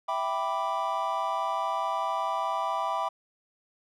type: chord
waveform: triangle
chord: E minor seventh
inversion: none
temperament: equal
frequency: 659.3 / 784 / 987.8 / 1174.7 Hz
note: E5 / G5 / B5 / D6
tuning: 0 / 0 / 0 / 0 cents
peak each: -32 / -31 / -29 / -31 dBFS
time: 0.08-3.09 s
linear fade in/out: 10 ms
effects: none